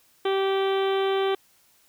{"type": "harmonic tone", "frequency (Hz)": 388.3, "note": "G4", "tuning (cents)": -16, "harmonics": [1, 2, 3, 4, 5, 6, 7, 8, 9, 10], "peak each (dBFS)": [-22, -30, -33, -38, -41, -40, -45, -37, -40, -46], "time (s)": [0.25, 1.35], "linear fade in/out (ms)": 5, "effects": ["white hiss -61 dBFS RMS until 1.88 s"]}